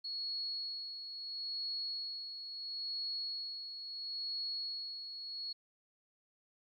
sine tone with tremolo, 4344 Hz, C#8, 36 cents flat, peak -36 dBFS, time 0.04-5.53 s, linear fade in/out 10 ms, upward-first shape sine, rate 0.74 Hz, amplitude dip 55%, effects 13-bit

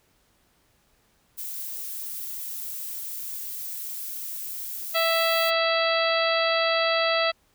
violet noise, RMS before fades -34 dBFS, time 1.37-5.51 s, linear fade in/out 20 ms
harmonic tone, 659.3 Hz, E5, in tune, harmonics 1 / 2 / 3 / 4 / 5 / 6 / 7, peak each -24 / -27 / -29 / -30 / -31 / -32 / -32 dBFS, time 4.94-7.32 s, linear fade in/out 20 ms
effects pink hiss -65 dBFS RMS until 7.54 s

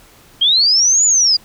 sine linear two-way sweep, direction up then down, 3136 to 7040 to 4755 Hz, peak -9 dBFS, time 0.41-1.37 s, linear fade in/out 10 ms, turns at 1.05 s, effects pink hiss -46 dBFS RMS until 1.44 s

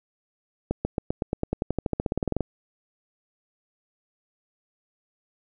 accelerating click train, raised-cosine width 2 ms, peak -11 dBFS, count 22, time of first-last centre 0.71-2.407 s, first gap 140 ms, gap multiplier 0.94, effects none

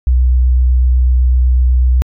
sine tone with vibrato, 62.7 Hz, B1, 27 cents sharp, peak -6 dBFS, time 0.07-2.02 s, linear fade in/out 0 ms, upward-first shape triangle, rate 8 Hz, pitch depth 15 cents each way, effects tanh soft clip ceiling -3 dBFS

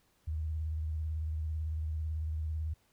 sine tone with vibrato, 78.3 Hz, D#2, 11 cents sharp, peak -32 dBFS, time 0.27-2.74 s, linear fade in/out 10 ms, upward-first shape sine, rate 18 Hz, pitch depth 61 cents each way, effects pink hiss -71 dBFS RMS until 2.92 s

